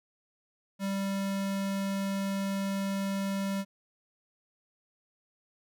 square tone, 196 Hz, G3, in tune, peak -30 dBFS, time 0.79-3.65 s, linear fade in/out 50 ms, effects none

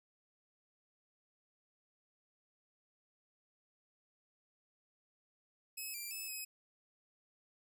5% pulse tone with pitch steps, 2571 / 2365 / 2599 / 2548 Hz, E7 / D7 / E7 / D#7, -44 / +12 / -25 / +41 cents, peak -33 dBFS, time 5.77-6.45 s, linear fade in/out 10 ms, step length 170 ms, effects none

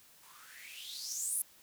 violet noise with band-pass filter sweep, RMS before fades -41 dBFS, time 0.23-1.42 s, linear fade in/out 2 ms, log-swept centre 890 to 11000 Hz, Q 7.4, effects white hiss -61 dBFS RMS until 1.62 s

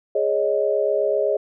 sine chord, Ab suspended fourth, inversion none, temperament equal, 415.3 / 554.4 / 622.3 Hz, Ab4 / Db5 / Eb5, 0 / 0 / 0 cents, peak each -22 dBFS, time 0.15-1.37 s, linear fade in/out 5 ms, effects none

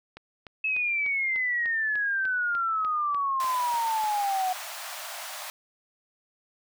click train, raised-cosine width 0.3 ms, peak -26 dBFS, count 14, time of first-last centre 0.17-4.039 s, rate 3.36 Hz
sine exponential sweep, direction down, 2604 to 732 Hz, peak -24 dBFS, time 0.64-4.53 s, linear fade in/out 5 ms
pink high-pass noise, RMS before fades -38 dBFS, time 3.4-5.5 s, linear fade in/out 0 ms, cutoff 600 Hz, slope 96 dB/octave
effects none

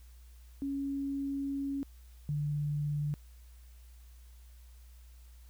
sine tone pair in turn, 277.2 / 147.17 Hz, C#4 / D3, 0 / +4 cents, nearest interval major seventh, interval 1096 cents, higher first, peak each -32 / -30 dBFS, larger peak second, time 0.62-1.83 / 2.29-3.14 s, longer first, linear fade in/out 0 ms, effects added 60 Hz sine -51 dBFS peak until 5.49 s + white hiss -66 dBFS RMS until 5.49 s

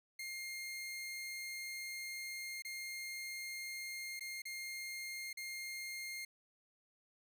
sawtooth tone with dropouts, 2122 Hz, C7, 24 cents sharp, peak -39 dBFS, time 0.19-6.25 s, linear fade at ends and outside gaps 5 ms, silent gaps 2.622-2.648 / 4.195-4.207 / 4.42-4.453 / 5.33-5.371 s, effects none

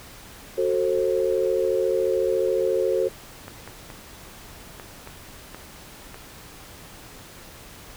sine chord, F# diminished, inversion none, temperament just, 370 / 444 / 532.8 Hz, F#4 / A4 / C5, 0 / +16 / +31 cents, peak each -24 dBFS, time 0.57-3.09 s, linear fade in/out 20 ms
clicks, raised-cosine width 0.5 ms, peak -23 dBFS, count 7, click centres 3.481 / 3.676 / 3.902 / 4.798 / 5.074 / 5.546 / 6.144 s
effects pink hiss -44 dBFS RMS until 7.96 s

